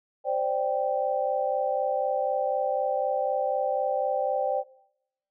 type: chord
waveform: sine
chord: C suspended second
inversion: none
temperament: equal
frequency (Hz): 523.3 / 587.3 / 784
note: C5 / D5 / G5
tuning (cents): 0 / 0 / 0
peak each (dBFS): -28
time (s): 0.24-4.64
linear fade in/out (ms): 50
effects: noise-tail reverb RT60 0.8 s tail -21 dB re dry